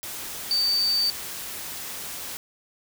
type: tone in noise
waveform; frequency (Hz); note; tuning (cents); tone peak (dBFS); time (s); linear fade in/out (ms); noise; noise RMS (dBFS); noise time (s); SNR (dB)
sine; 4597; D8; -38; -20; 0.51-1.1; 0; white; -35; 0.03-2.37; +12
effects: none